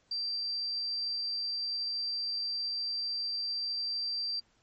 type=tone; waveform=sine; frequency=4699 Hz; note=D8; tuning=in tune; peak=-31 dBFS; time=0.11-4.4 s; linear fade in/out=5 ms; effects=pink hiss -69 dBFS RMS until 4.62 s + MP3 32 kbps